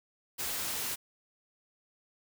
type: noise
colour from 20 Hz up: white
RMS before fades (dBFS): -35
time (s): 0.38-0.96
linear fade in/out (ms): 20
effects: none